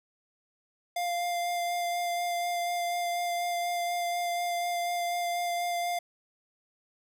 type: tone with vibrato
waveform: square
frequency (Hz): 698.5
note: F5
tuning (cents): 0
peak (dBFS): -29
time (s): 0.96-5.99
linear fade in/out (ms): 5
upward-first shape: sine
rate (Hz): 4.1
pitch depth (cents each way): 12
effects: none